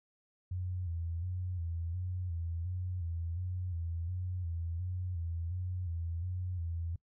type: tone with vibrato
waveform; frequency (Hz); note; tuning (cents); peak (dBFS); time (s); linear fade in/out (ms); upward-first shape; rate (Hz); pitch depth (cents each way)
sine; 87.31; F2; 0; -34; 0.51-6.96; 5; square; 1.4; 69
effects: noise-tail reverb RT60 0.1 s tail -23 dB re dry